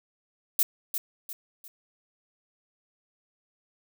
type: noise with echo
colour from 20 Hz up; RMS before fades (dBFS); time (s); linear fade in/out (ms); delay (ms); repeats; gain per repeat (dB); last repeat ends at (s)
violet; -22; 0.59-0.63; 2; 350; 3; -8; 1.68
effects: none